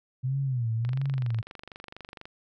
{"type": "tone with vibrato", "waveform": "sine", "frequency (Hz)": 124.5, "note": "B2", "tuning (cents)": 14, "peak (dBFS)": -25, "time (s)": [0.23, 1.42], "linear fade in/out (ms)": 20, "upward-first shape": "sine", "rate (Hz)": 1.5, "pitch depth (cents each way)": 180}
{"type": "click train", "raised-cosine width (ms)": 0.3, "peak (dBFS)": -26, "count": 35, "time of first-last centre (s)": [0.85, 2.255], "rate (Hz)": 24.2}
{"effects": []}